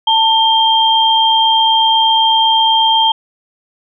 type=tone pair together; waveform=sine; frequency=893 / 3182 Hz; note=A5 / G7; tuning=+25 / +25 cents; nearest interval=octave + minor seventh; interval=2200 cents; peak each=-11 dBFS; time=0.07-3.12 s; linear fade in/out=5 ms; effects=none